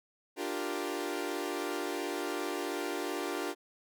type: chord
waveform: sawtooth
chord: G minor seventh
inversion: second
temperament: equal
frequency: 293.7 / 349.2 / 392 / 466.2 Hz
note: D4 / F4 / G4 / Bb4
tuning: 0 / 0 / 0 / 0 cents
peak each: -35 / -34 / -35 / -37 dBFS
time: 0.36-3.55 s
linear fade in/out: 50 ms
effects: none